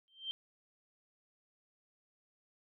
sine tone with exponential growth, 3141 Hz, G7, 3 cents sharp, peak -33 dBFS, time 0.08-0.31 s, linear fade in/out 0 ms, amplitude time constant 49 ms, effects none

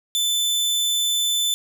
sawtooth tone, 3520 Hz, A7, in tune, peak -16 dBFS, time 0.15-1.54 s, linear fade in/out 0 ms, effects 9-bit

